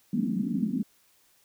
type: band-pass noise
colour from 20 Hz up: pink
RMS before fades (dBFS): -28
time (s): 0.13-0.83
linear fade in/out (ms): 5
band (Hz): 190 to 260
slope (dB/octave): 48
effects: white hiss -64 dBFS RMS until 1.44 s